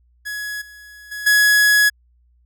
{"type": "tone with level steps", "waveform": "45% pulse", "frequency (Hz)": 1680, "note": "G#6", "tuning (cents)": 19, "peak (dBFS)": [-25, -39, -27, -11], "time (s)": [0.25, 1.9], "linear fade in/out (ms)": 20, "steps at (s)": [0.61, 1.11, 1.26], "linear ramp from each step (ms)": 10, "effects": ["added 60 Hz sine -54 dBFS peak until 2.45 s"]}